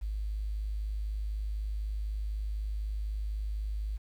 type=tone with quantisation; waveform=sine; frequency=52 Hz; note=G#1; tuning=3 cents sharp; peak=-31 dBFS; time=0.01-3.98 s; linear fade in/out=20 ms; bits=10; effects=none